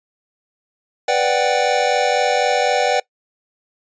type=chord; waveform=square; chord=G major seventh; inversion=first; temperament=equal; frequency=493.9 / 587.3 / 740 / 784 Hz; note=B4 / D5 / F#5 / G5; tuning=0 / 0 / 0 / 0 cents; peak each=-21 dBFS; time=1.08-3 s; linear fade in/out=5 ms; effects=noise-tail reverb RT60 0.1 s tail -22 dB re dry + resampled to 16000 Hz